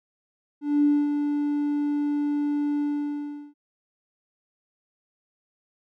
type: tone with ADSR envelope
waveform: triangle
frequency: 291.8 Hz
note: D4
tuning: 11 cents flat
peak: -12 dBFS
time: 0.61-3.54 s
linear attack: 230 ms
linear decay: 230 ms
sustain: -8 dB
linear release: 730 ms
effects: tanh soft clip ceiling -14 dBFS